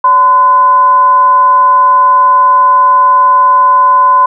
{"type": "tone with frequency modulation", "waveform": "sine", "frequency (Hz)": 1020, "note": "C6", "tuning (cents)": -44, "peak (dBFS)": -3, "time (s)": [0.04, 4.26], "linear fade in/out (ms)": 5, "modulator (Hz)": 453, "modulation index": 0.22, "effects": []}